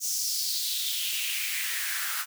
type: noise with high-pass filter sweep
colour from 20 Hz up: white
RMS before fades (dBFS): -30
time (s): 0-2.26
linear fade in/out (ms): 50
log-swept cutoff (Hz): 6300 to 1300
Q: 3.5
effects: none